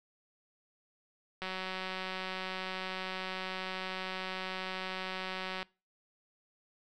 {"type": "click train", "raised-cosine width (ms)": 0.3, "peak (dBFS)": -22, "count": 788, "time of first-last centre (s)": [1.42, 5.629], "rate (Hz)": 187, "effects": ["noise-tail reverb RT60 0.3 s tail -23 dB re dry"]}